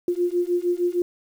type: beating tone pair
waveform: sine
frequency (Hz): 349.2 / 355.7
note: F4 / F4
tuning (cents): 0 / +32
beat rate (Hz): 6.5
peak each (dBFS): -23 / -23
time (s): 0.08-1.02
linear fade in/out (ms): 2
effects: 8-bit